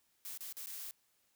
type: noise with dropouts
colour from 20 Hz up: blue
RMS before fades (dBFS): -45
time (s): 0.25-0.91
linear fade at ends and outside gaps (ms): 0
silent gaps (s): 0.375-0.407 / 0.525-0.568 / 0.66-0.67
effects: white hiss -75 dBFS RMS until 1.35 s